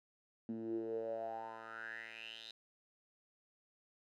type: tone with band-pass filter sweep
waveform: 10% pulse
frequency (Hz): 112.6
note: A2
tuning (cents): +40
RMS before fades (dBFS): -44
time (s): 0.49-2.51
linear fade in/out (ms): 0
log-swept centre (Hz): 240 to 3900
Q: 7.7
effects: none